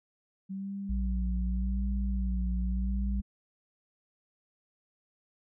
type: tone with vibrato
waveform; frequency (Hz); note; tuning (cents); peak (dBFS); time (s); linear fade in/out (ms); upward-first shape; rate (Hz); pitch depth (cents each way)
sine; 190.8; G3; -47; -34; 0.49-3.22; 20; sine; 0.86; 66
type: tone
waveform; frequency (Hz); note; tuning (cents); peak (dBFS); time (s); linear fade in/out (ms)
sine; 58.1; A#1; -5; -28; 0.89-3.21; 10
effects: none